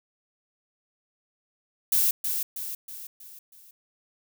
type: noise with echo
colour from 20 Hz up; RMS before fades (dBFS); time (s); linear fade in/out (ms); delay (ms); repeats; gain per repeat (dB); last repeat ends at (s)
violet; -22; 1.92-2.11; 5; 320; 5; -6; 3.71
effects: none